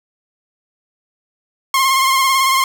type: tone with vibrato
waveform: sawtooth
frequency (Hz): 1067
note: C6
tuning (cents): +34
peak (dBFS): -8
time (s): 1.74-2.64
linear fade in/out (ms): 2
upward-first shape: sine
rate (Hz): 18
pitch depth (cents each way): 39
effects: none